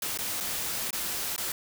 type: noise with dropouts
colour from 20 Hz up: white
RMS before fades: -32 dBFS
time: 0.02-1.52 s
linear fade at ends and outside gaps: 2 ms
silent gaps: 0.175-0.187 / 0.403-0.407 / 0.907-0.929 / 1.363-1.379 s
effects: none